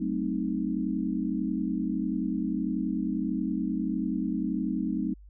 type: chord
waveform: sine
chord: F# diminished seventh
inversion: none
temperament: equal with one note detuned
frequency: 188.99 / 220 / 261.6 / 311.1 Hz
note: F#3 / A3 / C4 / Eb4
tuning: +37 / 0 / 0 / 0 cents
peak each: -32 dBFS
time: 0-5.14 s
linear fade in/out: 10 ms
effects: added 50 Hz sine -47 dBFS peak until 5.29 s